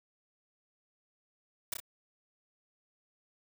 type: noise with echo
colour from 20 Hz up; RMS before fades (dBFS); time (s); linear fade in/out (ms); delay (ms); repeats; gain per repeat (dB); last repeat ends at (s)
white; -34; 1.72-1.74; 5; 31; 2; -4; 1.802
effects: none